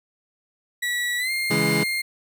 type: tone with pitch glide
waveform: 35% pulse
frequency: 1941 to 2117 Hz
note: B6 to C7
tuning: -31 to +20 cents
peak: -21 dBFS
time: 0.82-2.02 s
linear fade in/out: 10 ms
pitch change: +151 cents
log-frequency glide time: 1.18-1.31 s
type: chord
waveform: 25% pulse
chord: C# minor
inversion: none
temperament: equal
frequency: 138.59 / 164.81 / 207.7 Hz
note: C#3 / E3 / G#3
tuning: 0 / 0 / 0 cents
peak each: -23 / -21 / -21 dBFS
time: 1.5-1.84 s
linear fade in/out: 10 ms
effects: none